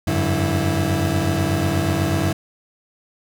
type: tone cluster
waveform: 30% pulse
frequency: 89.8 / 98 / 143.7 / 327.9 Hz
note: F2 / G2 / D3 / E4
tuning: +49 / 0 / -37 / -9 cents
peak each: -21 dBFS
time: 0.07-2.33 s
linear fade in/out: 5 ms
effects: none